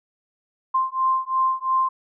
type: beating tone pair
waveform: sine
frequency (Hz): 1046.5 / 1049.4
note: C6 / C6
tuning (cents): 0 / +5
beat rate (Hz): 2.9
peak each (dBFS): -22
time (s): 0.74-1.89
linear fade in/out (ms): 10
effects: none